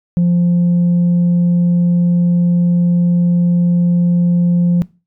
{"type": "tone", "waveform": "sine", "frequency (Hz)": 174.5, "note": "F3", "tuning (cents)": -1, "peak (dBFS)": -7, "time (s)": [0.17, 4.82], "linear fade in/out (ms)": 0, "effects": ["noise-tail reverb RT60 0.3 s tail -22 dB re dry", "tanh soft clip ceiling -8 dBFS"]}